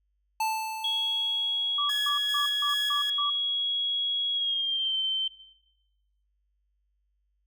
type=tone with exponential decay; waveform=square; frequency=880 Hz; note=A5; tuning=in tune; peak=-25 dBFS; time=0.4-2.2 s; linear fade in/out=5 ms; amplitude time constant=390 ms
type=tone with pitch glide; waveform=sine; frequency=3322 to 3100 Hz; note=G#7 to G7; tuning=0 to -20 cents; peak=-25 dBFS; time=0.84-5.28 s; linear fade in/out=5 ms; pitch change=-120 cents; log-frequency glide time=4.33-4.97 s
type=tone bursts; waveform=sine; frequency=1162 Hz; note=D6; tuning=19 cents flat; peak=-28 dBFS; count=6; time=1.78-3.3 s; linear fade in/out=5 ms; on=120 ms; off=160 ms
type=tone with tremolo; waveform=sawtooth; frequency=1693 Hz; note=G#6; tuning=33 cents sharp; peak=-29 dBFS; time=1.89-3.1 s; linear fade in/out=5 ms; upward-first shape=square; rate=2.5 Hz; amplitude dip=40%
effects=noise-tail reverb RT60 1.0 s tail -17 dB re dry + added 50 Hz sine -70 dBFS peak until 7.46 s